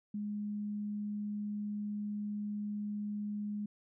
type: tone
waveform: sine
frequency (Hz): 207.7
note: G#3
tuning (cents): 0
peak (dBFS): -35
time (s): 0.14-3.66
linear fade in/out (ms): 5
effects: none